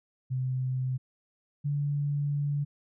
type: tone pair in turn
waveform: sine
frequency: 129.1 / 144.23 Hz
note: C3 / D3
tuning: -23 / -31 cents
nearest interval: major second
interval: 192 cents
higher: second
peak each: -27 / -26 dBFS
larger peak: second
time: 0.3-0.98 / 1.64-2.65 s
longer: second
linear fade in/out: 20 ms
effects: none